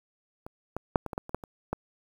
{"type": "clicks", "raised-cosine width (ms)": 1, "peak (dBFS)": [-26, -18, -7, -20, -21, -16, -27, -14, -27, -15], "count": 10, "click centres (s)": [0.465, 0.766, 0.958, 1.063, 1.132, 1.179, 1.294, 1.346, 1.438, 1.73], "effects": ["8-bit"]}